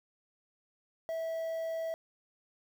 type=tone with quantisation; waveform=triangle; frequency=653 Hz; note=E5; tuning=17 cents flat; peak=-31 dBFS; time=1.09-1.94 s; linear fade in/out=0 ms; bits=9; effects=none